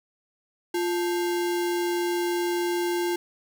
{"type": "tone with sample-and-hold", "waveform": "sine", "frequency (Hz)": 349.2, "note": "F4", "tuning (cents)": 0, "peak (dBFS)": -23, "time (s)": [0.74, 3.16], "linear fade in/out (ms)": 5, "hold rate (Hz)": 1225, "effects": []}